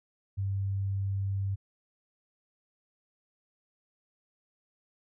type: tone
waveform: sine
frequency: 98 Hz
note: G2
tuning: in tune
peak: -28 dBFS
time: 0.37-1.56 s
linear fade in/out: 20 ms
effects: none